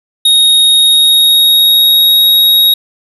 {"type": "tone with pitch glide", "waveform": "square", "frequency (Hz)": [3743, 3782], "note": ["A#7", "A#7"], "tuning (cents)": [6, 24], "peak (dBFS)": -5, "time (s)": [0.25, 2.74], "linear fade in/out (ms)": 5, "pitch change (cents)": 18, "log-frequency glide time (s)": [0.73, 2.25], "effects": []}